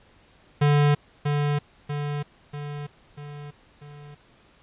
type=tone with echo; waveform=square; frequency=146 Hz; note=D3; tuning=10 cents flat; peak=-17 dBFS; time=0.61-0.95 s; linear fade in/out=10 ms; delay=640 ms; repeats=5; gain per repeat=-5 dB; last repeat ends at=4.15 s; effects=pink hiss -57 dBFS RMS until 4.62 s + resampled to 8000 Hz